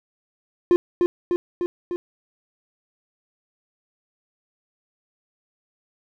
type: tone with echo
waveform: triangle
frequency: 352.2 Hz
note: F4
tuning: 15 cents sharp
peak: -10 dBFS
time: 0.71-0.76 s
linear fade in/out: 0 ms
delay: 300 ms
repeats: 4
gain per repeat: -3 dB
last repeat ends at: 1.96 s
effects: none